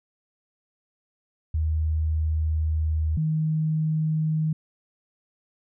sine tone pair in turn, 78.5 / 156.55 Hz, D#2 / D#3, +16 / +11 cents, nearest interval octave, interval 1195 cents, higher second, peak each -21 dBFS, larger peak neither, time 1.54-3.17 / 3.17-4.53 s, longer first, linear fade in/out 5 ms, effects none

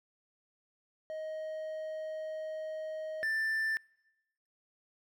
triangle tone pair in turn, 627 / 1773.4 Hz, D#5 / A6, +13 / +13 cents, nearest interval octave + tritone, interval 1800 cents, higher second, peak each -35 / -28 dBFS, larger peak second, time 1.1-3.23 / 3.23-3.77 s, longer first, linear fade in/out 0 ms, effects noise-tail reverb RT60 1.0 s tail -26 dB re dry

